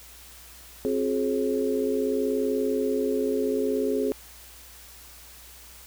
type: tone cluster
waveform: sine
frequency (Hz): 265 / 360.9 / 421.5 / 538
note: C4 / F#4 / G#4 / C5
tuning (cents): +22 / -43 / +26 / +48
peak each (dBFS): -28 / -32 / -25 / -33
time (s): 0.85-4.12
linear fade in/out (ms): 0
effects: added 60 Hz sine -52 dBFS peak until 5.86 s + white hiss -48 dBFS RMS until 5.86 s